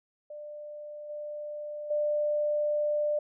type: tone with level steps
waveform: sine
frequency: 595 Hz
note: D5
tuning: 22 cents sharp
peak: -39 / -35 / -25 dBFS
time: 0.3-3.19 s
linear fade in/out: 5 ms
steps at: 1.09 / 1.9 s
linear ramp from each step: 10 ms
effects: none